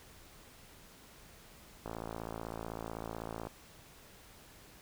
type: click train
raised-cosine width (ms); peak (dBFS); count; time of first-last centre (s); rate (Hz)
1; -26; 91; 1.86-3.47; 55.9
effects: pink hiss -57 dBFS RMS until 4.81 s